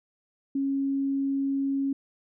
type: tone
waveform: sine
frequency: 274.4 Hz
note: C#4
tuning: 17 cents flat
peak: -24 dBFS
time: 0.55-1.93 s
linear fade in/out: 5 ms
effects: none